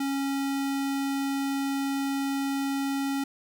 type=tone; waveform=square; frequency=275.4 Hz; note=C#4; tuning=11 cents flat; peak=-27 dBFS; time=0-3.24 s; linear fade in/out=5 ms; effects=none